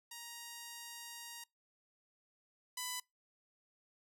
5% pulse tone pair in turn, 940 / 998.1 Hz, A#5 / B5, +14 / +18 cents, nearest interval minor second, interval 104 cents, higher second, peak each -35 / -27 dBFS, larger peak second, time 0.11-1.44 / 2.77-3 s, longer first, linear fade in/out 5 ms, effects noise-tail reverb RT60 0.2 s tail -25 dB re dry

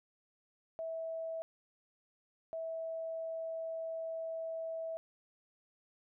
sine tone bursts at uneven times, 652 Hz, E5, 19 cents flat, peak -37 dBFS, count 2, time 0.79-1.42 / 2.53-4.97 s, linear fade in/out 0 ms, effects none

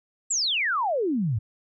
sine exponential sweep, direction down, 7902 to 98 Hz, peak -22 dBFS, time 0.3-1.39 s, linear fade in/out 10 ms, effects none

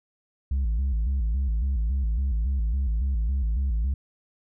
sine tone with vibrato, 60.7 Hz, B1, 29 cents flat, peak -19 dBFS, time 0.51-3.94 s, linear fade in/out 5 ms, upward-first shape square, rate 3.6 Hz, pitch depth 180 cents each way, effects tanh soft clip ceiling -21 dBFS

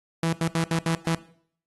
sawtooth tone bursts at uneven times, 164.81 Hz, E3, in tune, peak -18 dBFS, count 6, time 0.23-0.33 / 0.41-0.48 / 0.55-0.64 / 0.71-0.79 / 0.86-0.95 / 1.07-1.15 s, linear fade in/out 2 ms, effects noise-tail reverb RT60 0.6 s tail -18 dB re dry + AAC 32 kbps

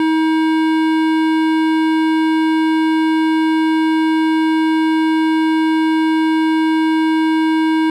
sine tone with hard clipping, 318 Hz, D#4, 38 cents sharp, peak -14 dBFS, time 0-7.9 s, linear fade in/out 2 ms, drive 16 dB, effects none

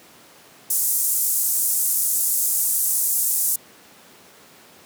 white band-pass noise, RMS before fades -21 dBFS, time 0.7-3.56 s, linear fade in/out 5 ms, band 7500 to 15000 Hz, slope 24 dB/octave, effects pink hiss -48 dBFS RMS until 4.85 s + high-pass 200 Hz 12 dB/octave

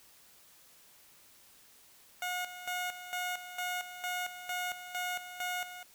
15% pulse tone with tremolo, 722 Hz, F#5, 43 cents flat, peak -27 dBFS, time 2.22-5.83 s, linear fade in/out 2 ms, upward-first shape square, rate 2.2 Hz, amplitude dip 70%, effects white hiss -60 dBFS RMS until 5.94 s

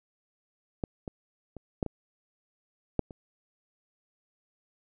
clicks, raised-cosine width 2 ms, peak -17 / -23 / -28 / -14 / -21 / -11 / -30 dBFS, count 7, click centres 0.838 / 1.078 / 1.567 / 1.828 / 1.863 / 2.993 / 3.108 s, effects none

